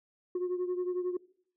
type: beating tone pair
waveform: sine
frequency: 359.1 / 370.1 Hz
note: F4 / F#4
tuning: +48 / 0 cents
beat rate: 11 Hz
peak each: -29 / -34 dBFS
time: 0.35-1.17 s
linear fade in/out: 5 ms
effects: noise-tail reverb RT60 0.6 s tail -23 dB re dry + tanh soft clip ceiling -27 dBFS